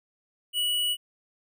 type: tone with hard clipping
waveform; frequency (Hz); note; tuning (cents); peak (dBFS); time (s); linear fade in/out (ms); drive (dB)
sine; 2935; F#7; -15; -25; 0.53-0.97; 50; 15
effects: none